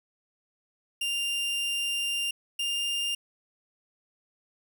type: tone pair in turn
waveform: 40% pulse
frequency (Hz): 2794 / 2804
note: F7 / F7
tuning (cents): 0 / +6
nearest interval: unison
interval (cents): 6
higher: second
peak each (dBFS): -26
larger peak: neither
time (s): 1.01-2.31 / 2.59-3.15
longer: first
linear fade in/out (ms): 5
effects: none

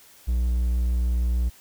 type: tone with vibrato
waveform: triangle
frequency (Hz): 60.2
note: B1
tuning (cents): -44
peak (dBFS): -18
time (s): 0.27-1.5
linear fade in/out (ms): 20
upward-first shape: sine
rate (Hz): 6.5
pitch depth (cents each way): 11
effects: white hiss -52 dBFS RMS until 1.6 s

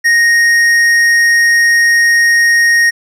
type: tone with tanh clipping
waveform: sine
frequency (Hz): 1864.7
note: A#6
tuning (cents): 0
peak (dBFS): -8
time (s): 0.04-2.91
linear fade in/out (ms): 20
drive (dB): 11
effects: none

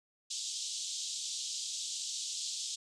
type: band-pass noise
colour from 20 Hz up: white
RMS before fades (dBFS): -39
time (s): 0.3-2.76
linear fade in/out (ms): 10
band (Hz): 3200 to 7900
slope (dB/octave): 48
effects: none

